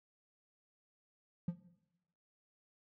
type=tone with exponential decay; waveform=triangle; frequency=174.61 Hz; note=F3; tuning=in tune; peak=-27 dBFS; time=1.48-1.57 s; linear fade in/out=5 ms; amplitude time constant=18 ms; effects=noise-tail reverb RT60 0.9 s tail -17 dB re dry + tanh soft clip ceiling -26 dBFS